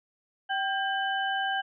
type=tone cluster; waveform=sine; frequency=776 / 1600 / 3002 Hz; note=G5 / G6 / F#7; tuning=-18 / +35 / +24 cents; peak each=-29 / -30 / -35 dBFS; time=0.49-1.62 s; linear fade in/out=20 ms; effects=none